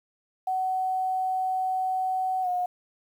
sine tone with pitch glide, 750 to 720.7 Hz, F#5 to F#5, +23 to -46 cents, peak -24 dBFS, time 0.47-2.66 s, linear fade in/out 5 ms, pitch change -69 cents, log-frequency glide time 2.42-2.48 s, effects 9-bit

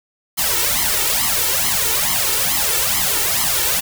white noise with flanger, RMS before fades -18 dBFS, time 0.37-3.81 s, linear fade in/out 20 ms, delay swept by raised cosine 0.96 to 2.26 ms, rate 2.3 Hz, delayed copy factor +1, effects none

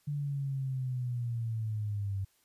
sine linear sweep, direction down, 146.83 to 96 Hz, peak -31 dBFS, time 0.07-2.25 s, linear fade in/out 10 ms, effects white hiss -70 dBFS RMS until 2.44 s + resampled to 32000 Hz

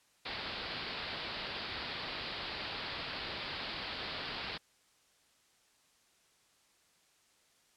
white low-pass noise, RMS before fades -41 dBFS, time 0.25-4.58 s, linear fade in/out 10 ms, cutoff 4800 Hz, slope 96 dB/octave, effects white hiss -69 dBFS RMS until 7.76 s + low-pass 9000 Hz 12 dB/octave

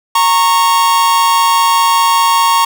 45% pulse tone pair together, 925 / 1100 Hz, A#5 / C#6, -14 / -14 cents, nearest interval minor third, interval 300 cents, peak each -11 dBFS, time 0.15-2.65 s, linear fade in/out 5 ms, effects none

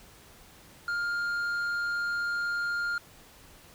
triangle tone with tanh clipping, 1406 Hz, F6, 11 cents sharp, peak -29 dBFS, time 0.88-2.98 s, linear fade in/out 2 ms, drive 10 dB, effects pink hiss -54 dBFS RMS until 3.74 s

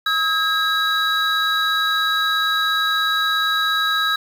triangle tone cluster, 1278 / 1627 / 3891 Hz, D#6 / G#6 / B7, +46 / -36 / -27 cents, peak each -19 dBFS, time 0.06-4.16 s, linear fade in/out 5 ms, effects tanh soft clip ceiling -8 dBFS + 7-bit

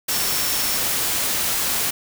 sine tone in noise, 5440 Hz, F8, 46 cents flat, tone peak -29 dBFS, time 0.11-0.78 s, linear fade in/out 10 ms, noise white, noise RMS -22 dBFS, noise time 0.08-1.91 s, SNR -10 dB, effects none

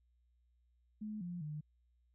sine tone with pitch steps, 213.2 / 175.4 / 150.9 Hz, G#3 / F3 / D3, +46 / +8 / +47 cents, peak -40 dBFS, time 1.01-1.61 s, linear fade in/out 10 ms, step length 200 ms, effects added 60 Hz sine -70 dBFS peak until 2.14 s

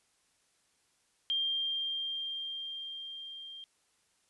sine tone with level ramp, 3189 Hz, G7, 29 cents sharp, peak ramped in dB -28 to -44 dBFS, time 1.3-3.64 s, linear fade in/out 0 ms, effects white hiss -72 dBFS RMS until 4.29 s + resampled to 24000 Hz

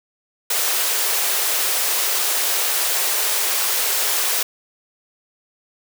white high-pass noise, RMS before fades -20 dBFS, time 0.5-4.43 s, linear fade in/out 5 ms, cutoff 370 Hz, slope 48 dB/octave, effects none

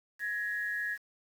sine tone pair together, 1671.3 / 1876 Hz, G#6 / A#6, +10 / +11 cents, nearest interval major second, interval 201 cents, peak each -33 / -36 dBFS, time 0.19-0.98 s, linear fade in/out 50 ms, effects 9-bit

